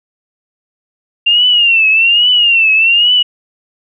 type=tone with vibrato; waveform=sine; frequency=2772 Hz; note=F7; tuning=14 cents flat; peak=-6 dBFS; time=1.26-3.23 s; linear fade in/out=10 ms; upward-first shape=triangle; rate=1.2 Hz; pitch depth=140 cents each way; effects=none